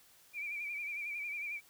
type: tone with vibrato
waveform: sine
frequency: 2349 Hz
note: D7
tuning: in tune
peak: -37 dBFS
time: 0.33-1.61 s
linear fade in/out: 50 ms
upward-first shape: sine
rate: 11 Hz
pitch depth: 60 cents each way
effects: white hiss -63 dBFS RMS until 1.69 s